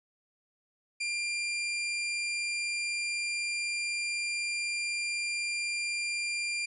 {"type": "tone", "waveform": "sawtooth", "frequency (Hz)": 2388, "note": "D7", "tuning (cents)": 28, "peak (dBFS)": -27, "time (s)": [1, 6.66], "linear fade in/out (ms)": 10, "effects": ["resampled to 24000 Hz"]}